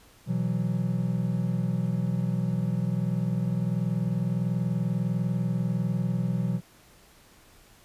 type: chord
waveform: triangle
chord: B suspended fourth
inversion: none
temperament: equal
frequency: 123.47 / 164.81 / 185 Hz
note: B2 / E3 / F#3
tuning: 0 / 0 / 0 cents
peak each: -27 dBFS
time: 0.26-6.61 s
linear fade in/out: 50 ms
effects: pink hiss -56 dBFS RMS until 7.84 s + resampled to 32000 Hz